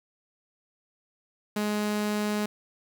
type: tone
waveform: sawtooth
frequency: 209.5 Hz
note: G#3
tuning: 15 cents sharp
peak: -22 dBFS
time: 1.56-2.46 s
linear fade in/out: 5 ms
effects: 8-bit